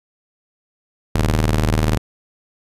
sawtooth ring-modulated tone, 77.2 Hz, D#2, 13 cents flat, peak -8 dBFS, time 1.15-1.98 s, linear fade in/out 5 ms, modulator 28.4 Hz, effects resampled to 32000 Hz

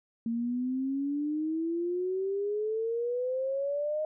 sine exponential sweep, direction up, 227.9 to 622.3 Hz, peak -28 dBFS, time 0.26-4.05 s, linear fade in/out 2 ms, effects none

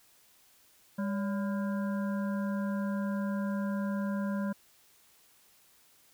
harmonic tone with a mistuned harmonic, 201.3 Hz, G3, 46 cents sharp, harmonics 1 / 3 / 5 / 7 / 8, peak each -30 / -40 / -44 / -47 / -48 dBFS, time 0.98-4.53 s, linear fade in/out 10 ms, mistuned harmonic 3, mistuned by -100 cents, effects white hiss -63 dBFS RMS until 6.13 s

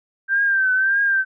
sine tone with vibrato, 1568 Hz, G6, in tune, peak -15 dBFS, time 0.28-1.25 s, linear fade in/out 50 ms, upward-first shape triangle, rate 1.7 Hz, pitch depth 73 cents each way, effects none

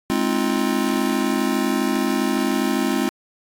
square chord, F minor seventh, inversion first, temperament just, 209.5 / 261.9 / 314.3 / 349.2 Hz, Ab3 / C4 / Eb4 / F4, +15 / +2 / +18 / 0 cents, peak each -25 / -23 / -27 / -26 dBFS, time 0.1-3.09 s, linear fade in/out 0 ms, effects AAC 64 kbps

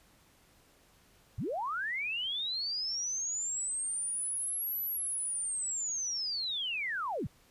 sine linear two-way sweep, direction up then down, 71.2 to 12000 to 71.2 Hz, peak -32 dBFS, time 1.38-7.27 s, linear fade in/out 5 ms, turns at 4.82 s, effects pink hiss -64 dBFS RMS until 7.5 s + resampled to 32000 Hz

